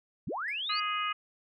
sine linear sweep, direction up, 82.41 to 4770 Hz, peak -32 dBFS, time 0.27-0.8 s, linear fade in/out 5 ms
triangle tone with exponential decay, 1690 Hz, G#6, 30 cents sharp, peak -34 dBFS, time 0.48-0.67 s, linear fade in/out 2 ms, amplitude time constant 40 ms
harmonic tone, 415.3 Hz, G#4, in tune, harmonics 3 / 4 / 5 / 6 / 7, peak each -31 / -43 / -39 / -38 / -37 dBFS, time 0.69-1.13 s, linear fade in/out 10 ms
effects none

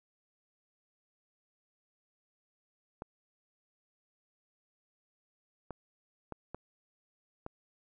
clicks, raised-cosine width 1 ms, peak -26 dBFS, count 5, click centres 3.021 / 5.707 / 6.323 / 6.546 / 7.464 s, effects none

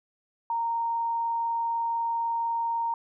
sine tone with vibrato, 926 Hz, A#5, 12 cents flat, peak -25 dBFS, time 0.5-2.94 s, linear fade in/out 2 ms, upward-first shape triangle, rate 20 Hz, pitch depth 10 cents each way, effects none

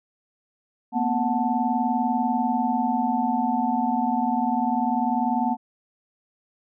sine tone cluster, 231.5 / 251.7 / 735 / 881 Hz, A#3 / B3 / F#5 / A5, -12 / +33 / -12 / +2 cents, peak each -26 dBFS, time 0.92-5.57 s, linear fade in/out 50 ms, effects none

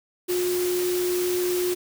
sine tone in noise, 359 Hz, F4, 48 cents sharp, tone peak -22 dBFS, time 0.28-1.75 s, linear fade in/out 20 ms, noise white, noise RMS -32 dBFS, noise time 0.28-1.75 s, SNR +7 dB, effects none

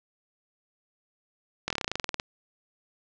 slowing click train, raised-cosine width 0.2 ms, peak -11 dBFS, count 15, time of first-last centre 1.68-2.199 s, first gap 23 ms, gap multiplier 1.07, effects low-pass 7000 Hz 12 dB/octave

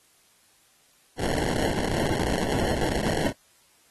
white noise with sample-and-hold, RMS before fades -26 dBFS, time 1.17-3.33 s, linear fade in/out 50 ms, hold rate 1225 Hz, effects white hiss -61 dBFS RMS until 3.9 s + AAC 32 kbps

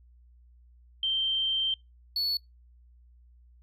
sine / triangle tone pair in turn, 3136 / 4420 Hz, G7 / C#8, 0 / -6 cents, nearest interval tritone, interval 594 cents, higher second, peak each -25 dBFS, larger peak neither, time 1.03-1.74 / 2.16-2.37 s, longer first, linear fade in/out 2 ms, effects noise-tail reverb RT60 0.2 s tail -25 dB re dry + added 60 Hz sine -54 dBFS peak until 3.62 s

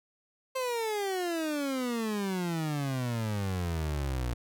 30% pulse exponential sweep, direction down, 529 to 58.27 Hz, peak -27 dBFS, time 0.55-4.34 s, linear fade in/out 10 ms, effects none

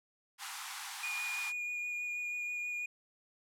pink high-pass noise, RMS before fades -43 dBFS, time 0.38-1.53 s, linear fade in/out 50 ms, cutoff 780 Hz, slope 96 dB/octave
triangle tone with vibrato, 2442 Hz, D#7, 33 cents flat, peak -34 dBFS, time 1.03-2.86 s, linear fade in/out 5 ms, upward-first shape sine, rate 6.2 Hz, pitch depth 12 cents each way
effects low-pass 12000 Hz 12 dB/octave

